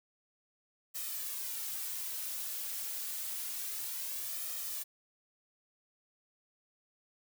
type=noise with flanger; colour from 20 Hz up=blue; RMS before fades=-39 dBFS; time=0.94-4.84 s; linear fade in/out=20 ms; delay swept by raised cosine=1.6 to 3.6 ms; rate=0.28 Hz; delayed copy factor=+0.6; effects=none